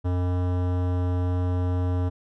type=tone with hard clipping; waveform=sine; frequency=89.9 Hz; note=F#2; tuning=49 cents flat; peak=-24 dBFS; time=0.04-2.1 s; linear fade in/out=20 ms; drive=18 dB; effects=none